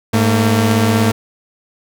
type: tone pair together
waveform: sawtooth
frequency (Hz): 105.5 / 227.3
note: G#2 / A#3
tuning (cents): +28 / -43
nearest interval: octave + minor second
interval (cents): 1329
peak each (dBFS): -10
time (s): 0.13-1.12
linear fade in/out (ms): 10
effects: none